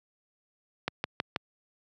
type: click train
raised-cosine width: 0.3 ms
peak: -12 dBFS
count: 4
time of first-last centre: 0.88-1.362 s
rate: 6.23 Hz
effects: high-pass 100 Hz 12 dB/octave